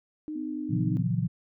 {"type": "tone with vibrato", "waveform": "sine", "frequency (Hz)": 305.5, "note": "D#4", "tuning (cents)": -32, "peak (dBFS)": -32, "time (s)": [0.28, 0.97], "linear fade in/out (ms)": 0, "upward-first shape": "sine", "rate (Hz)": 2.2, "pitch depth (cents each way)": 13}
{"type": "tone", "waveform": "sine", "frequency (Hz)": 254.3, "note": "C4", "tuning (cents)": -49, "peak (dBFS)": -35, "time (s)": [0.35, 1.03], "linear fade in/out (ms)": 10}
{"type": "chord", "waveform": "sine", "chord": "F# dominant seventh", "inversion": "first", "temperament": "equal with one note detuned", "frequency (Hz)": [116.54, 138.59, 164.81, 180.88], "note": ["A#2", "C#3", "E3", "F#3"], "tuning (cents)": [0, 0, 0, -39], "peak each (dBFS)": [-29, -31, -30, -30], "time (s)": [0.69, 1.28], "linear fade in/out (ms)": 20}
{"effects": []}